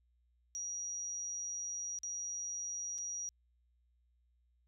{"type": "tone with dropouts", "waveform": "sine", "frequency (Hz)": 5760, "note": "F#8", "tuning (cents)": -47, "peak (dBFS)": -38, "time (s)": [0.55, 3.29], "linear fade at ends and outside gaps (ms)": 0, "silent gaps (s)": [[1.988, 2.033], [2.981, 2.985]], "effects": ["added 60 Hz sine -70 dBFS peak until 4.67 s"]}